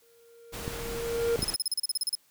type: tone with exponential growth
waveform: triangle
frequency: 466.2 Hz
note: A#4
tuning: in tune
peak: -20 dBFS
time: 0.02-1.36 s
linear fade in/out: 2 ms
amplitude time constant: 290 ms
type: noise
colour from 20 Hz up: pink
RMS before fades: -38 dBFS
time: 0.52-1.56 s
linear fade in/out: 20 ms
type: clicks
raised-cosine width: 3 ms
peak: -20 dBFS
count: 3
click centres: 0.679 / 1.392 / 1.429 s
type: tone bursts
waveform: 25% pulse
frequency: 5140 Hz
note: E8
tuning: 45 cents flat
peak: -21 dBFS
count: 13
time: 1.42-2.152 s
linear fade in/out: 2 ms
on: 24 ms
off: 35 ms
effects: white hiss -65 dBFS RMS until 2.3 s